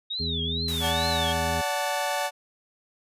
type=tone with vibrato; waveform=sine; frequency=3690 Hz; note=A#7; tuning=18 cents flat; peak=-28 dBFS; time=0.1-1.33 s; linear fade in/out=10 ms; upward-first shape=triangle; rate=2.3 Hz; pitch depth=240 cents each way
type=harmonic tone; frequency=82.41 Hz; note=E2; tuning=in tune; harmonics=1 / 2 / 3 / 5; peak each=-31 / -34 / -36 / -38 dBFS; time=0.19-1.62 s; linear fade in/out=20 ms
type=noise; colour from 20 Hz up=white; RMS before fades=-36 dBFS; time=0.68-0.91 s; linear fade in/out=2 ms
type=chord; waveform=sawtooth; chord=D major; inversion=none; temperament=equal with one note detuned; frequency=576.9 / 740 / 880 Hz; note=D5 / F#5 / A5; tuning=-31 / 0 / 0 cents; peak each=-26 dBFS; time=0.8-2.31 s; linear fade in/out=50 ms
effects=resampled to 32000 Hz